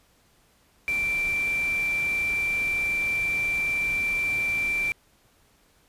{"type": "tone in noise", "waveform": "sine", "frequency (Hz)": 2349, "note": "D7", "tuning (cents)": 0, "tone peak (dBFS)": -23, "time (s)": [0.88, 4.92], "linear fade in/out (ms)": 0, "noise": "pink", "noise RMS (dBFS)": -40, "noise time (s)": [0.88, 4.92], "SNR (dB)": 14, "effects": ["pink hiss -62 dBFS RMS until 5.88 s", "resampled to 32000 Hz"]}